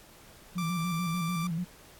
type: tone with vibrato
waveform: sine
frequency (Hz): 170.8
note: F3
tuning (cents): -38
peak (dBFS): -29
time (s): 0.55-1.65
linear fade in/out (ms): 20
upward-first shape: square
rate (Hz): 6.8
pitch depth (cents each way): 78
type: tone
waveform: sawtooth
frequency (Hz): 1174.7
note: D6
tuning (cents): 0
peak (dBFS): -31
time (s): 0.58-1.47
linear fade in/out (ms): 2
effects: pink hiss -54 dBFS RMS until 1.99 s + AAC 64 kbps